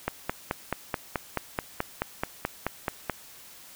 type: click train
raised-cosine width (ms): 0.5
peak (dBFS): -11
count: 15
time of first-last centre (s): 0.08-3.097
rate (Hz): 4.64
effects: white hiss -49 dBFS RMS until 3.75 s